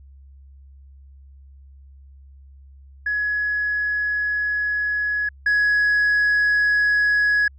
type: tone pair in turn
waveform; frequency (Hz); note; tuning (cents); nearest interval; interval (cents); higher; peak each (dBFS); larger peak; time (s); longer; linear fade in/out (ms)
sine; 1683 / 1675.9; G#6 / G#6; +23 / +15; unison; 8; first; -19 / -13; second; 3.06-5.29 / 5.46-7.48; first; 5
effects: tanh soft clip ceiling -14 dBFS + added 68 Hz sine -43 dBFS peak until 7.58 s